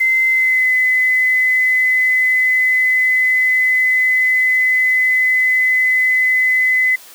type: tone with pitch glide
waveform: sine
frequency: 2065 to 2023 Hz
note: C7 to B6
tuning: -23 to +41 cents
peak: -11 dBFS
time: 0-6.96 s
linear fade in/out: 10 ms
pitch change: -36 cents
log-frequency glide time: 0.29-0.71 s
effects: white hiss -40 dBFS RMS until 7.14 s + high-pass 300 Hz 12 dB/octave